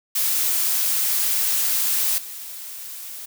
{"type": "noise with level steps", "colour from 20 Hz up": "blue", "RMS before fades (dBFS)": [-21, -35], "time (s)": [0.15, 3.26], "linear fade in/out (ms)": 10, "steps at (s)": 2.18, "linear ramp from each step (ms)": 2, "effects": []}